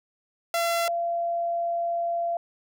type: tone pair in turn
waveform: sawtooth / sine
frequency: 679 / 684.1 Hz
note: F5 / F5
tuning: -49 / -36 cents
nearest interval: unison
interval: 13 cents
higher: second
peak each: -19 / -24 dBFS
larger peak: first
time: 0.54-0.88 / 0.88-2.37 s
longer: second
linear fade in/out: 2 ms
effects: none